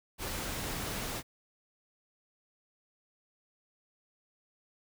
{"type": "noise", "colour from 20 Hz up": "pink", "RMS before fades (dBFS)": -37, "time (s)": [0.18, 1.23], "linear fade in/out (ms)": 50, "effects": []}